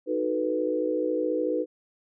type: chord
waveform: sine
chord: B dominant seventh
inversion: first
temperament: equal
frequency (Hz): 311.1 / 370 / 440 / 493.9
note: D#4 / F#4 / A4 / B4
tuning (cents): 0 / 0 / 0 / 0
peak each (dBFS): -29 / -32 / -32 / -27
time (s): 0.06-1.66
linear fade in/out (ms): 50
effects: none